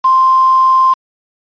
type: tone with quantisation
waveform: sine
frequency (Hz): 1046.5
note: C6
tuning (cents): 0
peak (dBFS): -6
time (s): 0.04-0.94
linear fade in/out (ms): 10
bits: 4
effects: resampled to 11025 Hz